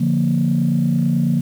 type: chord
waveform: sine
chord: Bb major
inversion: first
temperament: just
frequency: 145.68 / 174.81 / 233.1 Hz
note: D3 / F3 / Bb3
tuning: -14 / +2 / 0 cents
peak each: -18 dBFS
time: 0-1.41 s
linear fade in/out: 10 ms
effects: tanh soft clip ceiling -7 dBFS + 7-bit